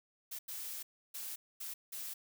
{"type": "noise bursts at uneven times", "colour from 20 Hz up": "blue", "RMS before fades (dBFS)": -43, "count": 5, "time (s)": [[0.31, 0.39], [0.48, 0.83], [1.14, 1.36], [1.6, 1.74], [1.92, 2.14]], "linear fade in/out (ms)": 10, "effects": []}